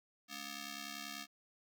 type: ring-modulated tone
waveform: 5% pulse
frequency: 493.9 Hz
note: B4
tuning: in tune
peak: -29 dBFS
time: 0.28-1.27 s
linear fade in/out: 50 ms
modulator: 776 Hz
effects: none